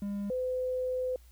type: tone pair in turn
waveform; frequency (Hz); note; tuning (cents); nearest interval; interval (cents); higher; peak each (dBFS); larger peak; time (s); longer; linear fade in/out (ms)
triangle / sine; 201.7 / 508.3; G3 / B4; +50 / +50; octave + major third; 1600; second; -30 / -29; second; 0.02-0.3 / 0.3-1.16; second; 2
effects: added 60 Hz sine -53 dBFS peak until 1.31 s + white hiss -65 dBFS RMS until 1.31 s